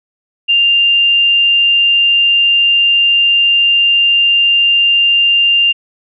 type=tone; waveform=sine; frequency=2794 Hz; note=F7; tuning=in tune; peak=-7 dBFS; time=0.48-5.73 s; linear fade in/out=20 ms; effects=none